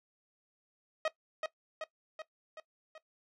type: tone with echo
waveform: sawtooth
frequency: 630 Hz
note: D#5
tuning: 21 cents sharp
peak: -25 dBFS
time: 1.05-1.08 s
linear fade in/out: 2 ms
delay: 380 ms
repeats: 5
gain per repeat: -4 dB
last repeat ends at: 2.98 s
effects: noise-tail reverb RT60 0.1 s tail -17 dB re dry + low-pass 4000 Hz 12 dB/octave